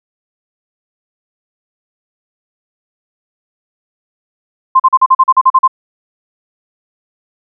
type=tone bursts; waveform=sine; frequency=1046.5 Hz; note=C6; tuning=in tune; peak=-3 dBFS; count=11; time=4.75-5.678 s; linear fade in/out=10 ms; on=48 ms; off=40 ms; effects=none